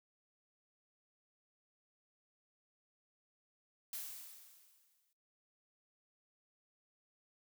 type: noise with exponential decay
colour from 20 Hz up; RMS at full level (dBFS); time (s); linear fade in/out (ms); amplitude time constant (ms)
blue; -42; 3.93-5.13; 1; 260
effects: noise-tail reverb RT60 0.5 s tail -22 dB re dry